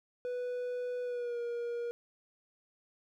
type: tone with pitch glide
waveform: triangle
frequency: 493.9 to 474.6 Hz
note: B4 to A#4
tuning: 0 to +31 cents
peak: -32 dBFS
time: 0.25-1.91 s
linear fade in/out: 0 ms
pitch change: -69 cents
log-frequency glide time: 1.03-1.39 s
effects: none